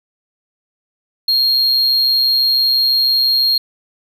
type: tone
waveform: triangle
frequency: 4242 Hz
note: C8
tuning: 23 cents sharp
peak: -10 dBFS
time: 1.28-3.58 s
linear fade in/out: 5 ms
effects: none